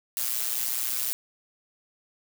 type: noise with amplitude modulation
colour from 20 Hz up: blue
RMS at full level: -25 dBFS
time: 0.17-1.13 s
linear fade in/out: 0 ms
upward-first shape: sine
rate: 120 Hz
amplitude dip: 85%
effects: none